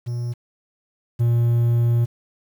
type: tone pair in turn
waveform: triangle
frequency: 120 / 118.21 Hz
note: B2 / A#2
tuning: -49 / +25 cents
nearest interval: unison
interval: 26 cents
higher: first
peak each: -21 / -13 dBFS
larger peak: second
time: 0.06-0.34 / 1.19-2.06 s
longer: second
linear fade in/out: 20 ms
effects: 8-bit